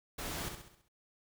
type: noise with echo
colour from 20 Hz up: pink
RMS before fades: -40 dBFS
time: 0.18-0.49 s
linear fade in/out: 10 ms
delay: 66 ms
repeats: 6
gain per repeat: -6 dB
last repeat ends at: 0.886 s
effects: none